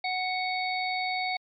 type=harmonic tone with a mistuned harmonic; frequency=740 Hz; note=F#5; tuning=in tune; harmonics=1 / 3 / 5 / 6; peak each=-30 / -31 / -39 / -37 dBFS; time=0.04-1.37 s; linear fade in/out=5 ms; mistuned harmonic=5; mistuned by=+33 cents; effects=MP3 64 kbps